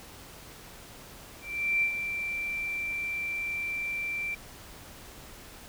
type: tone with ADSR envelope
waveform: sine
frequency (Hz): 2349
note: D7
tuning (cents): 0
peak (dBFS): -22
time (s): 1.41-4.35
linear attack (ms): 410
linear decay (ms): 90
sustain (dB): -8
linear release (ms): 10
effects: pink hiss -48 dBFS RMS until 5.68 s